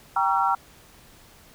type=chord; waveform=sine; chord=G diminished seventh; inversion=none; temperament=just; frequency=784 / 940.8 / 1128.9 / 1354.7 Hz; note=G5 / Bb5 / Db6 / Fb6; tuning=0 / +16 / +31 / +47 cents; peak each=-24 / -24 / -29 / -24 dBFS; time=0.16-0.55 s; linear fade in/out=5 ms; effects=pink hiss -52 dBFS RMS until 1.54 s